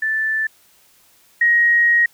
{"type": "tone pair in turn", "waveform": "sine", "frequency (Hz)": [1760, 1885.1], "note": ["A6", "A#6"], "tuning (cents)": [0, 19], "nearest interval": "minor second", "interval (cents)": 119, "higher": "second", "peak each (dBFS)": [-17, -11], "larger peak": "second", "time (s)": [[0.02, 0.47], [1.41, 2.06]], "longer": "second", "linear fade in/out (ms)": 5, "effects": ["white hiss -54 dBFS RMS until 2.13 s"]}